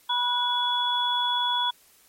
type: tone cluster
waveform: sine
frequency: 974 / 1469 / 3394 Hz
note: B5 / F#6 / G#7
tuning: -24 / -13 / +37 cents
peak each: -25 / -34 / -25 dBFS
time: 0.09-1.71 s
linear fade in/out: 10 ms
effects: white hiss -58 dBFS RMS until 2.08 s + MP3 64 kbps